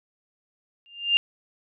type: tone with exponential growth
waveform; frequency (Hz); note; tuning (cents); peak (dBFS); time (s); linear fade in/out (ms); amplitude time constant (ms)
sine; 2800; F7; +4; -13; 0.86-1.17; 0; 66
effects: none